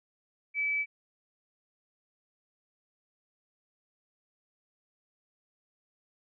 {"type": "tone", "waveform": "sine", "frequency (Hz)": 2300, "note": "D7", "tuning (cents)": -37, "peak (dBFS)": -27, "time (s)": [0.54, 0.86], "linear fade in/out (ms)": 50, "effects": []}